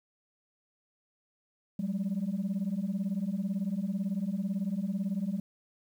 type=beating tone pair; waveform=sine; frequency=185 / 203 Hz; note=F#3 / G#3; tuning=0 / -39 cents; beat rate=18 Hz; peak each=-31 / -30 dBFS; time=1.79-5.4 s; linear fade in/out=5 ms; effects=tanh soft clip ceiling -26 dBFS + 10-bit